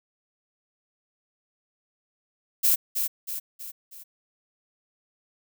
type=noise with echo; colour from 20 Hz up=violet; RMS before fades=-20 dBFS; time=2.63-2.76 s; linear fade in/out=20 ms; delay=320 ms; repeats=4; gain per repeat=-6 dB; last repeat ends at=4.04 s; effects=none